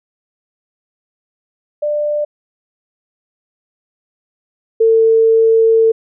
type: tone pair in turn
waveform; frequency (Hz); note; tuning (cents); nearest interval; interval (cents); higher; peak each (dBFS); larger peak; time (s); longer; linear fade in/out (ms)
sine; 594 / 449.4; D5 / A4; +20 / +37; perfect fourth; 483; first; -14 / -7; second; 1.82-2.25 / 4.8-5.92; second; 10
effects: none